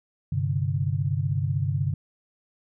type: chord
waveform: sine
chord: G suspended fourth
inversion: none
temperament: equal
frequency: 98 / 130.81 / 146.83 Hz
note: G2 / C3 / D3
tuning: 0 / 0 / 0 cents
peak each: -27 dBFS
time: 0.32-1.94 s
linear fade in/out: 5 ms
effects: none